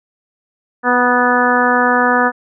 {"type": "harmonic tone with a mistuned harmonic", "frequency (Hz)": 246.9, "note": "B3", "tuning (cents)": 0, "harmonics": [1, 2, 3, 4, 5, 6, 7], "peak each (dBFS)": [-18, -18, -18, -18, -18, -18, -18], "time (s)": [0.83, 2.32], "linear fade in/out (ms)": 50, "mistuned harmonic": 4, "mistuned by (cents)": -19, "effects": []}